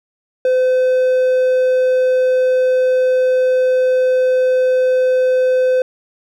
triangle tone, 511 Hz, C5, 41 cents flat, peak -9 dBFS, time 0.45-5.82 s, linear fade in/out 2 ms, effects none

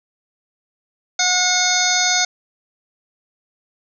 harmonic tone with a mistuned harmonic, 726 Hz, F#5, 33 cents flat, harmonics 1 / 2 / 3 / 5 / 6 / 7 / 8 / 9, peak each -23 / -23 / -23 / -23 / -23 / -23 / -23 / -23 dBFS, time 1.19-2.25 s, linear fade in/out 5 ms, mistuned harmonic 8, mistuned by +77 cents, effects none

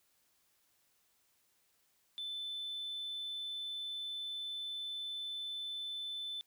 triangle tone, 3520 Hz, A7, in tune, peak -36 dBFS, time 2.18-6.41 s, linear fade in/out 0 ms, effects tanh soft clip ceiling -35 dBFS + white hiss -74 dBFS RMS until 6.46 s

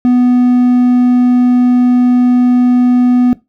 triangle tone, 247.4 Hz, B3, 3 cents sharp, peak -4 dBFS, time 0.05-3.33 s, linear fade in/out 0 ms, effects noise-tail reverb RT60 0.2 s tail -18 dB re dry

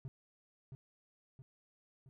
triangle tone with echo, 132.3 Hz, C3, 20 cents sharp, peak -39 dBFS, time 0.05-0.08 s, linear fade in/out 0 ms, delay 670 ms, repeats 3, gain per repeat -5 dB, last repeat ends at 2.09 s, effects none

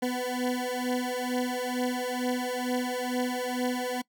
20% pulse beating tone pair, 248.4 / 250.6 Hz, B3 / B3, +10 / +25 cents, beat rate 2.2 Hz, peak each -26 dBFS, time 0.02-4.02 s, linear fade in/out 10 ms, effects noise-tail reverb RT60 0.1 s tail -22 dB re dry

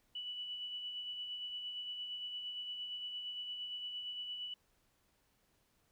sine tone with tremolo, 2960 Hz, F#7, in tune, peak -39 dBFS, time 0.15-4.54 s, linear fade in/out 5 ms, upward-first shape sine, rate 8.7 Hz, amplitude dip 35%, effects pink hiss -75 dBFS RMS until 5.91 s

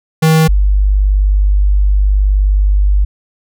square / sine tone pair in turn, 159.1 / 49.6 Hz, D#3 / G1, +39 / +21 cents, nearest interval octave + minor sixth, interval 2018 cents, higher first, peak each -7 dBFS, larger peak neither, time 0.22-0.48 / 0.48-3.05 s, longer second, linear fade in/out 10 ms, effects none

